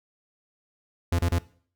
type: tone bursts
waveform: 45% pulse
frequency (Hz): 86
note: F2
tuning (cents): -26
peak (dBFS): -21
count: 3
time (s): 1.12-1.387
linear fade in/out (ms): 5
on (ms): 69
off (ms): 30
effects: noise-tail reverb RT60 0.5 s tail -19 dB re dry